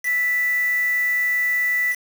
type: tone with quantisation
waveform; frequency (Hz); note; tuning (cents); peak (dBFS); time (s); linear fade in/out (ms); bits
sine; 1975.5; B6; 0; -18; 0.03-1.96; 50; 5
effects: none